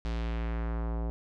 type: tone with low-pass filter sweep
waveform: square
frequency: 57 Hz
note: A#1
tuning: 38 cents flat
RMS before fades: -32 dBFS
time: 0.05-1.1 s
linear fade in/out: 0 ms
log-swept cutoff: 4800 to 740 Hz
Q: 1.2
effects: none